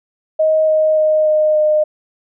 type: tone with pitch steps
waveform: sine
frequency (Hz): 628 / 623.7 / 619.4 / 615.1 / 610.8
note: D#5 / D#5 / D#5 / D#5 / D#5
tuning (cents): +16 / +4 / -8 / -20 / -32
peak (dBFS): -10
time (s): 0.39-1.84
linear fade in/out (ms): 10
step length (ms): 290
effects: none